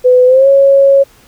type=tone with pitch glide; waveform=sine; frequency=502 to 550.6 Hz; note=B4 to C#5; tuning=+28 to -12 cents; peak=-3 dBFS; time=0.04-1.04 s; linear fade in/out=20 ms; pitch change=+160 cents; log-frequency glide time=0.26-0.48 s; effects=pink hiss -45 dBFS RMS until 1.27 s